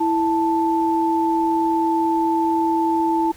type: tone pair together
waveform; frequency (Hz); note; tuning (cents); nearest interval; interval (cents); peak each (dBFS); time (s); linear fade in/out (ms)
sine; 329.6 / 880.5; E4 / A5; 0 / +1; octave + perfect fourth; 1701; -19; 0-3.32; 10
effects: pink hiss -46 dBFS RMS until 3.36 s

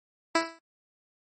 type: tone with exponential decay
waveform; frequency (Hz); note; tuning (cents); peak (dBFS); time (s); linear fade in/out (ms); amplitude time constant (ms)
10% pulse; 329.6; E4; 0; -10; 0.35-0.59; 5; 52
effects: low-pass 10000 Hz 12 dB/octave + MP3 32 kbps

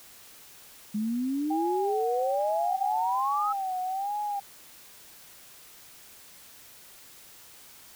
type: exponential sweep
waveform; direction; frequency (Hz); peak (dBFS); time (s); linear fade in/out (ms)
sine; up; 206.2 to 1312; -26; 0.94-3.53; 10
type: tone with vibrato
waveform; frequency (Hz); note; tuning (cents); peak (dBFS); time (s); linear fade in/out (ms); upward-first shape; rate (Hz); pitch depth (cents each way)
sine; 784; G5; 0; -28; 1.5-4.4; 10; sine; 1.2; 110
effects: white hiss -51 dBFS RMS until 7.95 s

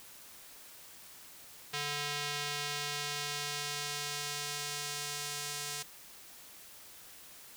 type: tone with band-pass filter sweep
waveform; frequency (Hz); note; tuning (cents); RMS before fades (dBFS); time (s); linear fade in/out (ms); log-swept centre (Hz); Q
square; 145.8; D3; -12; -38; 1.73-5.83; 10; 3700 to 7300; 0.83
effects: white hiss -53 dBFS RMS until 7.56 s

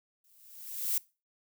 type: noise with exponential growth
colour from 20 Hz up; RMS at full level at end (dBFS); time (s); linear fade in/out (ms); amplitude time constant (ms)
violet; -27; 0.24-0.98; 5; 160
effects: noise-tail reverb RT60 0.3 s tail -22 dB re dry

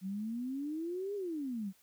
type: exponential two-way sweep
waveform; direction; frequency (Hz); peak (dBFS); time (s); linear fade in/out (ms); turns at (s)
sine; up then down; 183.9 to 415.3 to 183.9; -35; 0.01-1.73; 50; 1.15
effects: white hiss -67 dBFS RMS until 1.82 s

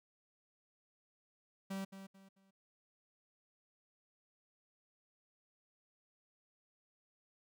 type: tone with echo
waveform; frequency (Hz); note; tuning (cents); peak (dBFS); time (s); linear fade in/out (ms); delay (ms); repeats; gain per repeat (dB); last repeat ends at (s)
45% pulse; 193.7; G3; -20; -39; 1.7-1.85; 10; 220; 3; -10; 2.51
effects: none

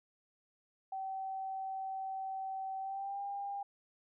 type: tone with pitch glide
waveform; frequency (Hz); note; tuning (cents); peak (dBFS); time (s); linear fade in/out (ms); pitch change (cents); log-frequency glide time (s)
sine; 768 to 801.1; G5 to G5; -36 to +37; -37; 0.92-3.63; 5; +73; 2.79-3.21
effects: none

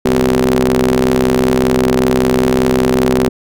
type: ring-modulated tone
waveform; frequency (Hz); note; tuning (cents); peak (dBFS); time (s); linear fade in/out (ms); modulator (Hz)
sawtooth; 65.2; C2; -5; -3; 0.05-3.29; 5; 315
effects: none

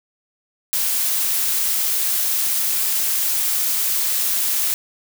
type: noise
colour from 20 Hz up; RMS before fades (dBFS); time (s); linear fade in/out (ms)
blue; -20; 0.73-4.74; 0
effects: none

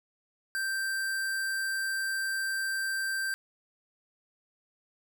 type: tone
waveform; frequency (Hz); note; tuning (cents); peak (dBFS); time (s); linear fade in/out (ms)
square; 1568; G6; 0; -30; 0.55-3.34; 0
effects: none

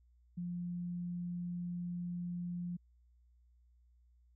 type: tone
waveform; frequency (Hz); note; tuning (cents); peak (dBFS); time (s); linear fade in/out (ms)
sine; 175.4; F3; +8; -37; 0.37-2.77; 10
effects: added 60 Hz sine -64 dBFS peak until 4.35 s

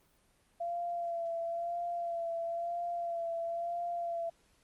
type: tone with vibrato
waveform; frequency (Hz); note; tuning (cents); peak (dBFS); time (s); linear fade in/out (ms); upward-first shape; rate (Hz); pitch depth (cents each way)
sine; 682; F5; -41; -33; 0.6-4.3; 10; sine; 1; 29
effects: pink hiss -69 dBFS RMS until 4.63 s + Opus 32 kbps

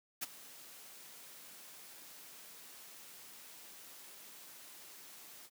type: noise with ADSR envelope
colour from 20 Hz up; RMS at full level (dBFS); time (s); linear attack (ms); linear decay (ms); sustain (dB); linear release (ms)
white; -36; 0.21-5.5; 19; 23; -18; 51
effects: high-pass 150 Hz 12 dB/octave

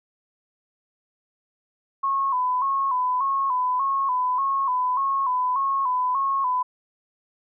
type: tone with vibrato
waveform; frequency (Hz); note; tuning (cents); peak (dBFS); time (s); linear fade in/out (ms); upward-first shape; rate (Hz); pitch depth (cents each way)
sine; 1046.5; C6; 0; -20; 2.03-6.63; 10; square; 1.7; 74
effects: none

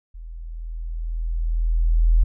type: tone with level ramp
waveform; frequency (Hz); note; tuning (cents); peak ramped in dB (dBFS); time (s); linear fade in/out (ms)
sine; 41.04; E1; -7; -34 to -11; 0.14-2.24; 10
effects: none

